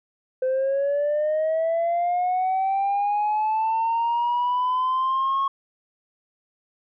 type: linear sweep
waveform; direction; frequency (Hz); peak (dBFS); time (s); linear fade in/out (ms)
sine; up; 512 to 1097; -18; 0.42-5.48; 5
effects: tanh soft clip ceiling -18 dBFS